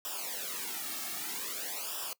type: noise with flanger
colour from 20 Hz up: white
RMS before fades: -38 dBFS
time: 0.05-2.13 s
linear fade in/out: 0 ms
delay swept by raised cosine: 0.46 to 2.06 ms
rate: 0.52 Hz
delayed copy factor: -0.95
effects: noise-tail reverb RT60 0.1 s tail -22 dB re dry + high-pass 200 Hz 12 dB/octave